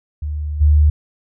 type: tone with level steps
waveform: sine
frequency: 74.8 Hz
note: D2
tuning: 32 cents sharp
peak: -20 / -8 dBFS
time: 0.22-0.9 s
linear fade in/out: 5 ms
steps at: 0.6 s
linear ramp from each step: 20 ms
effects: none